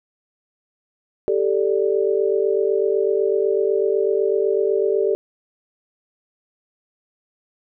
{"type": "chord", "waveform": "sine", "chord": "G suspended second", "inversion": "none", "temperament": "equal", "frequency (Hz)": [392, 440, 587.3], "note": ["G4", "A4", "D5"], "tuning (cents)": [0, 0, 0], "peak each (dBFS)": [-19, -20, -25], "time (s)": [1.28, 5.15], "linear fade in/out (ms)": 0, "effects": []}